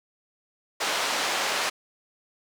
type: band-pass noise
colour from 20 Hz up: pink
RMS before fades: -27 dBFS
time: 0.8-1.7 s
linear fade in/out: 10 ms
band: 620 to 6500 Hz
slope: 12 dB/octave
effects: none